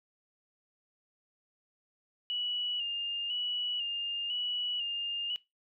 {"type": "tone with vibrato", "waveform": "sine", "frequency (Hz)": 2876, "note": "F#7", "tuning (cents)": -50, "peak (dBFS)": -31, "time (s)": [2.3, 5.36], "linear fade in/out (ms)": 0, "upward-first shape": "square", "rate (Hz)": 1, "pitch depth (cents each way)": 38, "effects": ["noise-tail reverb RT60 0.2 s tail -19 dB re dry"]}